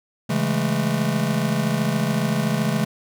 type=chord; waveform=square; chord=A major seventh; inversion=first; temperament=just; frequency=137.5 / 165 / 206.2 / 220 Hz; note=C#3 / E3 / G#3 / A3; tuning=-14 / +2 / -12 / 0 cents; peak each=-26 dBFS; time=0.29-2.85 s; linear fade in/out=10 ms; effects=none